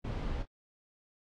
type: noise with echo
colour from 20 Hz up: brown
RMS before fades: -35 dBFS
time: 0.04-0.43 s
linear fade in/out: 10 ms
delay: 27 ms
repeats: 1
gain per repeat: -11 dB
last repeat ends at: 0.457 s
effects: low-pass 4000 Hz 12 dB/octave + AAC 64 kbps